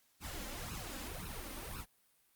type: noise with flanger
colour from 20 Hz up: pink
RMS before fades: -44 dBFS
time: 0.2-1.86 s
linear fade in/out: 50 ms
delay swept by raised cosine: 0.74 to 3.84 ms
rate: 1.9 Hz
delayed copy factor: +0.85
effects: white hiss -72 dBFS RMS until 2.35 s + Opus 48 kbps